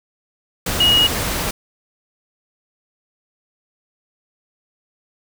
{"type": "tone in noise", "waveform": "sine", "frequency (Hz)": 2886, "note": "F#7", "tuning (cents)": -44, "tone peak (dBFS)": -11, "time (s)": [0.8, 1.07], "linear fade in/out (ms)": 5, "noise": "pink", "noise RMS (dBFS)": -22, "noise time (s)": [0.66, 1.51], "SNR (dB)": 8, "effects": []}